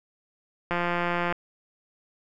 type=click train; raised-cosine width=0.5 ms; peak=-12 dBFS; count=108; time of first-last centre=0.71-1.325 s; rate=174 Hz; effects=none